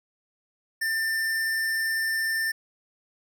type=tone; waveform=square; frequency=1791 Hz; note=A6; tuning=30 cents sharp; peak=-25 dBFS; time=0.81-2.52 s; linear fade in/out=10 ms; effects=none